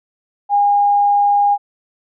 sine tone, 814 Hz, G#5, 35 cents flat, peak -10 dBFS, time 0.49-1.58 s, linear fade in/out 50 ms, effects none

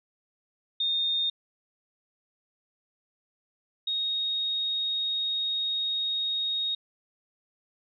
sine tone pair in turn, 3667 / 3740 Hz, A#7 / A#7, -29 / +5 cents, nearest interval unison, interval 34 cents, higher second, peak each -24 / -26 dBFS, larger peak first, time 0.8-1.3 / 3.87-6.75 s, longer second, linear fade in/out 5 ms, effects none

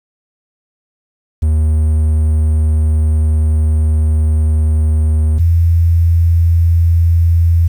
triangle / sine tone pair in turn, 77.6 / 84.22 Hz, D#2 / E2, -4 / +38 cents, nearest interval minor second, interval 142 cents, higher second, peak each -7 dBFS, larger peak neither, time 1.42-5.39 / 5.39-7.68 s, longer first, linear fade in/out 10 ms, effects 7-bit

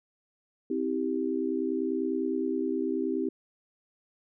sine chord, C major, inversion none, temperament equal with one note detuned, 261.6 / 322.3 / 392 Hz, C4 / E4 / G4, 0 / -39 / 0 cents, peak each -31 dBFS, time 0.7-3.29 s, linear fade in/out 5 ms, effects none

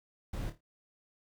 brown noise with echo, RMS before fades -37 dBFS, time 0.33-0.5 s, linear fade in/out 5 ms, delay 27 ms, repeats 4, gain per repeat -9 dB, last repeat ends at 0.608 s, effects none

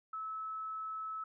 sine tone, 1300 Hz, E6, 24 cents flat, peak -38 dBFS, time 0.13-1.24 s, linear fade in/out 5 ms, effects none

